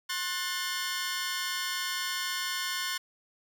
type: chord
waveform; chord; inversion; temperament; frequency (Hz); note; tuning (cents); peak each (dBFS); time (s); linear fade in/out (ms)
15% pulse; F# diminished; second; just; 1065.6 / 1480 / 1776; C6 / F#6 / A6; +31 / 0 / +16; -29; 0.09-2.98; 10
effects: none